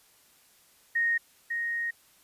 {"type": "tone pair in turn", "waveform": "sine", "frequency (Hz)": [1860, 1866.6], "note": ["A#6", "A#6"], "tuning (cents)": [-4, 2], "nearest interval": "unison", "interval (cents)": 6, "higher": "second", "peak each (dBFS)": [-23, -28], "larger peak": "first", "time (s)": [[0.95, 1.18], [1.5, 1.91]], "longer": "second", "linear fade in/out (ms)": 10, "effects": ["white hiss -61 dBFS RMS until 2.23 s", "resampled to 32000 Hz"]}